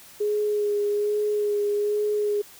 sine tone with vibrato, 415.6 Hz, G#4, 1 cent sharp, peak -21 dBFS, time 0.2-2.42 s, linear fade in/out 10 ms, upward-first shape sine, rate 1.2 Hz, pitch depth 18 cents each way, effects white hiss -48 dBFS RMS until 2.59 s

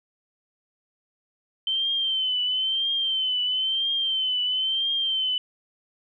sine tone with vibrato, 3092 Hz, G7, 24 cents flat, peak -22 dBFS, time 1.67-5.38 s, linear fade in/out 2 ms, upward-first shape triangle, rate 1 Hz, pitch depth 75 cents each way, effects none

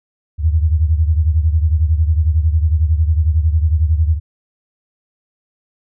sine beating tone pair, 76.8 / 87.8 Hz, D#2 / F2, -22 / +10 cents, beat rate 11 Hz, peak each -12 / -17 dBFS, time 0.38-4.2 s, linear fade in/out 50 ms, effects none

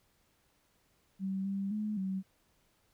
sine tone with pitch steps, 192 / 196.4 / 212.2 / 190.5 Hz, G3 / G3 / G#3 / G3, -36 / +4 / +38 / -49 cents, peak -32 dBFS, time 1.19-2.23 s, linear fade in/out 50 ms, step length 260 ms, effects pink hiss -72 dBFS RMS until 2.93 s

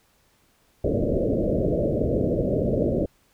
white low-pass noise, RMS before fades -23 dBFS, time 0.84-3.06 s, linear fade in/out 5 ms, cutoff 620 Hz, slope 96 dB/octave, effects pink hiss -63 dBFS RMS until 3.33 s

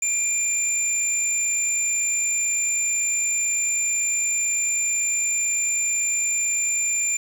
sine tone pair together, 2393 / 7171 Hz, D7 / A8, +32 / +32 cents, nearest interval octave + perfect fifth, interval 1900 cents, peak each -26 / -20 dBFS, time 0.02-7.17 s, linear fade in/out 5 ms, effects tanh soft clip ceiling -15 dBFS + 7-bit

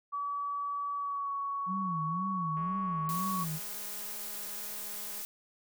sine tone with pitch glide, 1143 to 1117.5 Hz, D6 to C#6, -47 to +14 cents, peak -32 dBFS, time 0.12-3.45 s, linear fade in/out 20 ms, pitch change -39 cents, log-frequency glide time 0.95-1.33 s
sine tone with vibrato, 174.61 Hz, F3, in tune, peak -34 dBFS, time 1.66-3.6 s, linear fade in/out 50 ms, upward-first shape sine, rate 2 Hz, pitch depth 190 cents each way
click train, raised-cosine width 0.5 ms, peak -39 dBFS, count 549, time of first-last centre 2.57-5.217 s, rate 207 Hz
blue noise, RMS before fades -40 dBFS, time 3.09-5.25 s, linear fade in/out 0 ms
effects none

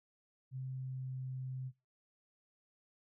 sine tone with pitch glide, 130.81 to 129.91 Hz, C3 to C3, 0 to -12 cents, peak -39 dBFS, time 0.51-1.72 s, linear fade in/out 50 ms, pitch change -12 cents, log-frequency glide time 0.64-1.15 s, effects noise-tail reverb RT60 0.2 s tail -17 dB re dry

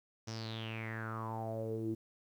sawtooth tone with low-pass filter sweep, 111.9 Hz, A2, 30 cents sharp, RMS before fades -40 dBFS, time 0.27-1.95 s, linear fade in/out 10 ms, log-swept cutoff 5900 to 300 Hz, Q 7.7, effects 11-bit

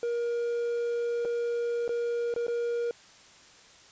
triangle tone with dropouts, 473.1 Hz, A#4, 26 cents sharp, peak -25 dBFS, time 0.03-2.91 s, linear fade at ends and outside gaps 1 ms, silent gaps 1.25-1.254 / 1.879-1.892 / 2.34-2.362 / 2.467-2.481 s, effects white hiss -54 dBFS RMS until 3.91 s + resampled to 16000 Hz

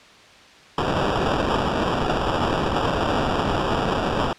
white noise with sample-and-hold, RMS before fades -22 dBFS, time 0.78-4.33 s, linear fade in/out 2 ms, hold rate 2100 Hz, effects white hiss -47 dBFS RMS until 4.38 s + low-pass 4000 Hz 12 dB/octave

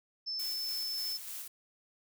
sine tone, 5274 Hz, E8, in tune, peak -34 dBFS, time 0.26-1.18 s, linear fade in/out 20 ms
blue noise with tremolo, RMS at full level -42 dBFS, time 0.39-1.48 s, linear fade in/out 5 ms, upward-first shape square, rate 3.4 Hz, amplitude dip 30%
effects none

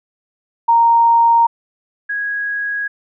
sine tone pair in turn, 929 / 1655.3 Hz, A#5 / G#6, -6 / -6 cents, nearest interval minor seventh, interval 1000 cents, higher second, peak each -8 / -18 dBFS, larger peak first, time 0.68-1.47 / 2.09-2.88 s, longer neither, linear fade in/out 10 ms, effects none

